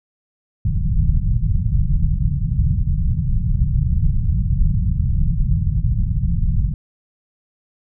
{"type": "low-pass noise", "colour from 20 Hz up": "pink", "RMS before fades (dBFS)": -17, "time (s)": [0.65, 6.74], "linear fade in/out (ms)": 5, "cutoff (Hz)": 170, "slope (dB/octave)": 48, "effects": []}